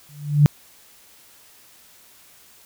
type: tone with exponential growth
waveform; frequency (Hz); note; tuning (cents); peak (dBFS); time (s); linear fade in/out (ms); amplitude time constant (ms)
sine; 146.83; D3; 0; -6; 0.09-0.46; 0; 79
effects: white hiss -51 dBFS RMS until 2.65 s